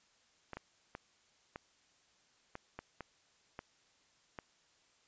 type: clicks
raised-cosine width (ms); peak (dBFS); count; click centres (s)
0.5; -28; 9; 0.533 / 0.57 / 0.951 / 1.559 / 2.554 / 2.79 / 3.007 / 3.591 / 4.388
effects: white hiss -70 dBFS RMS until 5.07 s + resampled to 16000 Hz